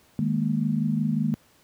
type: chord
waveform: sine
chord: D# suspended fourth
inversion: none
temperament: equal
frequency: 155.56 / 207.7 / 233.1 Hz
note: D#3 / G#3 / A#3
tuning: 0 / 0 / 0 cents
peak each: -26 dBFS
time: 0.19-1.34 s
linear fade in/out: 0 ms
effects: pink hiss -59 dBFS RMS until 1.63 s + high-pass 80 Hz 12 dB/octave